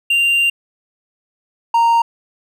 triangle tone pair in turn, 2781 / 928 Hz, F7 / A#5, -8 / -8 cents, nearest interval octave + perfect fifth, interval 1900 cents, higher first, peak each -10 / -8 dBFS, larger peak second, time 0.1-0.5 / 1.74-2.02 s, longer first, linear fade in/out 5 ms, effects none

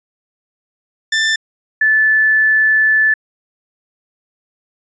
sawtooth / sine tone pair in turn, 1774 / 1744.5 Hz, A6 / A6, +14 / -15 cents, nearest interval unison, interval 29 cents, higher first, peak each -9 dBFS, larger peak neither, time 1.12-1.36 / 1.81-3.14 s, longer second, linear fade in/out 5 ms, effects resampled to 16000 Hz

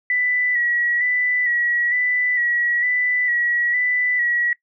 sine tone with vibrato, 1953 Hz, B6, 20 cents flat, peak -17 dBFS, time 0.1-4.53 s, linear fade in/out 2 ms, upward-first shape square, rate 1.1 Hz, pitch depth 30 cents each way, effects noise-tail reverb RT60 0.1 s tail -21 dB re dry

